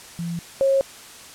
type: tone pair in turn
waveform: sine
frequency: 170 / 542.8 Hz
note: F3 / C#5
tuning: -46 / -36 cents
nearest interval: octave + minor sixth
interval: 2010 cents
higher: second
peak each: -25 / -15 dBFS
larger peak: second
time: 0.19-0.39 / 0.61-0.81 s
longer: neither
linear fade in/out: 0 ms
effects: white hiss -42 dBFS RMS until 1.34 s + low-pass 10000 Hz 12 dB/octave